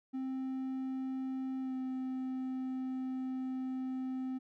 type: tone with pitch glide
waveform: triangle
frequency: 262.6 to 259.4 Hz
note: C4 to C4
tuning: +6 to -15 cents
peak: -33 dBFS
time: 0.13-4.39 s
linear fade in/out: 20 ms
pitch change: -21 cents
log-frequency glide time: 1.61-1.74 s
effects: none